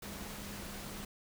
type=tone in noise; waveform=sine; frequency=201.8 Hz; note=G#3; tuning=49 cents flat; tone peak=-49 dBFS; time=0.02-1.05 s; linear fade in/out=5 ms; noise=pink; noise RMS=-45 dBFS; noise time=0.02-1.05 s; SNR=-7 dB; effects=none